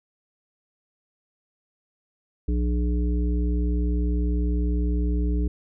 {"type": "harmonic tone", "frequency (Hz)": 60, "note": "B1", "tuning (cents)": -49, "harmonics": [1, 3, 5, 7], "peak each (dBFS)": [-21, -31, -31, -36], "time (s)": [2.48, 5.48], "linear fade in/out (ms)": 5, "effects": []}